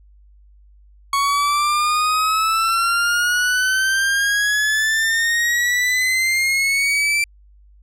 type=exponential sweep; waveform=40% pulse; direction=up; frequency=1108.7 to 2349 Hz; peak=-15 dBFS; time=1.13-7.24 s; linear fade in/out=2 ms; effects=added 50 Hz sine -46 dBFS peak until 7.82 s + low-pass 12000 Hz 12 dB/octave